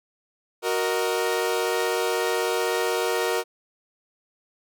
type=chord; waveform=sawtooth; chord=D# minor; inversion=first; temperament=equal; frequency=370 / 466.2 / 622.3 Hz; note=F#4 / A#4 / D#5; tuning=0 / 0 / 0 cents; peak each=-23 / -21 / -27 dBFS; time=0.62-3.44 s; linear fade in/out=50 ms; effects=none